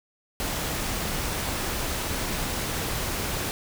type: noise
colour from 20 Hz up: pink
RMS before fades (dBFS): -29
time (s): 0.4-3.51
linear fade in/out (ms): 0
effects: none